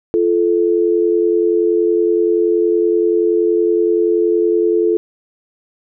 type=tone pair together; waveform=sine; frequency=345 / 435.6 Hz; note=F4 / A4; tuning=-21 / -17 cents; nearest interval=major third; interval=404 cents; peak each=-14 dBFS; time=0.14-4.97 s; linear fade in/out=0 ms; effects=none

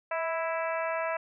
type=harmonic tone with a mistuned harmonic; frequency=330 Hz; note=E4; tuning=2 cents sharp; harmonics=2 / 3 / 4 / 5 / 6 / 7 / 8; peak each=-31 / -35 / -37 / -39 / -41 / -42 / -43 dBFS; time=0.11-1.17 s; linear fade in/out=5 ms; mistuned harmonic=2; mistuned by=-27 cents; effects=none

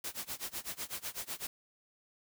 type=noise with tremolo; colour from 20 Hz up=white; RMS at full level=-38 dBFS; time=0.04-1.47 s; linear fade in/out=2 ms; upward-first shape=sine; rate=8 Hz; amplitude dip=95%; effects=none

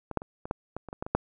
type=clicks; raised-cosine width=1 ms; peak=-21 / -11 / -25 / -23 / -14 / -20 / -26 / -23 / -18 / -22 / -8 dBFS; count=11; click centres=0.113 / 0.173 / 0.219 / 0.455 / 0.511 / 0.766 / 0.887 / 0.929 / 1.025 / 1.065 / 1.15 s; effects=none

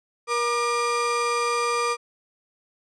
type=tone pair together; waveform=35% pulse; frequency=475.4 / 1198 Hz; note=A#4 / D6; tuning=+34 / +34 cents; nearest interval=octave + major third; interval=1600 cents; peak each=-24 / -22 dBFS; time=0.27-1.97 s; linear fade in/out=50 ms; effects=resampled to 22050 Hz

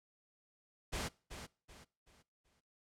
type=noise with echo; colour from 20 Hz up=pink; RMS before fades=-39 dBFS; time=0.92-1.09 s; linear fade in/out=20 ms; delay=380 ms; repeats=4; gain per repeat=-9 dB; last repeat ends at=2.61 s; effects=noise-tail reverb RT60 0.4 s tail -23 dB re dry + low-pass 9000 Hz 12 dB/octave

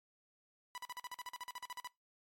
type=tone bursts; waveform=sawtooth; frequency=987.8 Hz; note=B5; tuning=in tune; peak=-39 dBFS; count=16; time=0.75-1.873 s; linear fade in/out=0 ms; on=28 ms; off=45 ms; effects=noise-tail reverb RT60 0.2 s tail -22 dB re dry + MP3 64 kbps

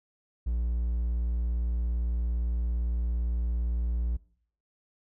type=tone; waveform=triangle; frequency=58.8 Hz; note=A#1; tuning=16 cents sharp; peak=-24 dBFS; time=0.46-4.17 s; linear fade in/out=10 ms; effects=noise-tail reverb RT60 0.6 s tail -22 dB re dry

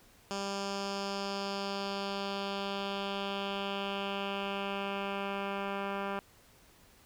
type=tone with low-pass filter sweep; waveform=10% pulse; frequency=198 Hz; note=G3; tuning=18 cents sharp; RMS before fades=-36 dBFS; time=0.31-6.19 s; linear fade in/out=0 ms; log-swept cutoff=6100 to 2000 Hz; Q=2.5; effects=pink hiss -61 dBFS RMS until 7.05 s

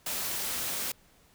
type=noise; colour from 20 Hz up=white; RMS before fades=-33 dBFS; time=0.06-0.92 s; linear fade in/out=5 ms; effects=pink hiss -62 dBFS RMS until 1.34 s

